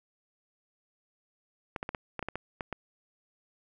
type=clicks; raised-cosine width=0.5 ms; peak=-19 dBFS; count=10; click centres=1.762 / 1.829 / 1.891 / 1.948 / 2.193 / 2.227 / 2.286 / 2.356 / 2.608 / 2.727 s; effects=none